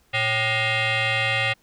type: tone with frequency modulation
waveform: sine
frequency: 114.8 Hz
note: A#2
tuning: 26 cents flat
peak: -18 dBFS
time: 0.13-1.54 s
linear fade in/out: 20 ms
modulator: 663 Hz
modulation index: 4.6
effects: tanh soft clip ceiling -17 dBFS + pink hiss -62 dBFS RMS until 1.62 s